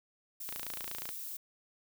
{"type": "noise", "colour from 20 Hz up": "violet", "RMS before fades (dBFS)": -42, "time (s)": [0.4, 1.37], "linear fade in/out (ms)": 5}
{"type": "click train", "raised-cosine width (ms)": 0.2, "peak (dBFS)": -23, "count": 18, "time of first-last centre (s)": [0.49, 1.091], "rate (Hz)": 28.3}
{"effects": []}